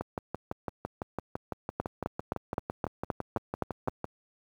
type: two click trains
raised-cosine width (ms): 1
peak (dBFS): -18 / -14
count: 25 / 9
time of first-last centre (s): 0.01-4.044 / 1.8-3.883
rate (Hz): 5.95 / 3.84
effects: high-pass 60 Hz 12 dB/octave + 9-bit